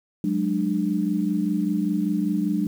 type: tone cluster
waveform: sine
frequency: 185.1 / 210.2 / 298.2 Hz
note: F#3 / G#3 / D4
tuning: +1 / +21 / +27 cents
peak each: -25 dBFS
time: 0.24-2.67 s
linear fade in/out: 2 ms
effects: 8-bit